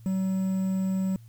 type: tone with quantisation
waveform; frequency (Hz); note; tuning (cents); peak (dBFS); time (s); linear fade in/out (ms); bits
triangle; 190; F#3; +46; -22; 0.06-1.16; 0; 8
effects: added 114 Hz sine -46 dBFS peak until 1.28 s + white hiss -65 dBFS RMS until 1.28 s